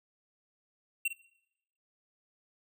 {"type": "tone with echo", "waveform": "square", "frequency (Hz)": 2729, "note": "F7", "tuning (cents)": -41, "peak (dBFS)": -28, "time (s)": [1.05, 1.08], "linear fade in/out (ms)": 5, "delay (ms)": 51, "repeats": 1, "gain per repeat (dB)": -11, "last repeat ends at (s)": 1.131, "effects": ["noise-tail reverb RT60 0.8 s tail -19 dB re dry"]}